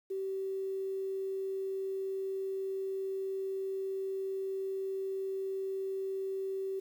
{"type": "tone", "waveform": "sine", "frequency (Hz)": 385.3, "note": "G4", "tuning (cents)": -30, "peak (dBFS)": -33, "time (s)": [0.1, 6.8], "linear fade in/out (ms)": 10, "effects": ["10-bit"]}